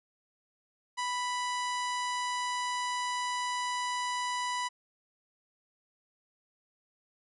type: harmonic tone with a mistuned harmonic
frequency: 988 Hz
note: B5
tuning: in tune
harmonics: 1 / 2 / 3 / 4 / 5 / 6 / 7 / 8 / 9 / 10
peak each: -32 / -38 / -42 / -44 / -46 / -48 / -49 / -50 / -51 / -52 dBFS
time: 0.97-4.69 s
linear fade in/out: 20 ms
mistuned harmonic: 8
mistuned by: -80 cents
effects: none